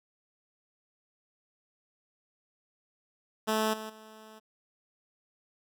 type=tone with level steps; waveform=10% pulse; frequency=217.9 Hz; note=A3; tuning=17 cents flat; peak=-18 / -30 / -41 dBFS; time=3.47-4.4 s; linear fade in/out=20 ms; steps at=3.73 / 3.89 s; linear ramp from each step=10 ms; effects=none